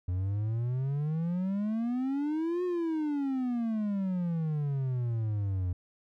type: exponential two-way sweep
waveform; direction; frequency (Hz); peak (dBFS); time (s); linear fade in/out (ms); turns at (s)
triangle; up then down; 87.9 to 364.4 to 87.9; -26; 0.08-5.73; 5; 2.64
effects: none